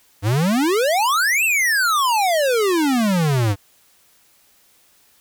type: exponential two-way sweep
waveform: square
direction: up then down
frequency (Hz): 95.5 to 2746 to 95.5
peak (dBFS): -16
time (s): 0.22-3.56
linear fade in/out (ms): 50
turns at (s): 1.44
effects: white hiss -56 dBFS RMS until 5.2 s